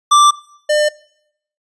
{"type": "tone pair in turn", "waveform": "square", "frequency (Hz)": [1174.7, 600.7], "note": ["D6", "D5"], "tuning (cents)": [0, 39], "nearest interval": "octave", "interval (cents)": 1161, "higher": "first", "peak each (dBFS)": [-7, -12], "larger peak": "first", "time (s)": [[0.11, 0.31], [0.69, 0.89]], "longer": "neither", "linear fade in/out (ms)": 10, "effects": ["noise-tail reverb RT60 0.7 s tail -21 dB re dry", "resampled to 22050 Hz"]}